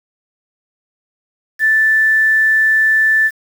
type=tone with quantisation; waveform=sine; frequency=1760 Hz; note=A6; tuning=in tune; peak=-9 dBFS; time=1.59-3.31 s; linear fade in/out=50 ms; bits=6; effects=none